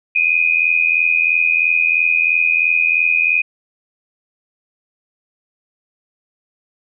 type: tone pair together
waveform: sine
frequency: 2437 / 2520 Hz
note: D#7 / D#7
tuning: -37 / +21 cents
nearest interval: minor second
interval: 58 cents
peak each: -15 dBFS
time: 0.15-3.42 s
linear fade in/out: 10 ms
effects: none